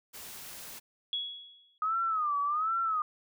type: noise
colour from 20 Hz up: white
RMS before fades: -45 dBFS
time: 0.13-0.8 s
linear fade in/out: 20 ms
type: tone with exponential decay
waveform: sine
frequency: 3353 Hz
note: G#7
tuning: 16 cents sharp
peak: -28 dBFS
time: 1.13-1.78 s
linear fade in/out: 1 ms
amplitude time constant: 140 ms
type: tone with vibrato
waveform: sine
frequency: 1244.5 Hz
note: D#6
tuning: in tune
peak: -27 dBFS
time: 1.82-3.02 s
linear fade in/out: 2 ms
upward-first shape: sine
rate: 1.3 Hz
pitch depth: 150 cents each way
effects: none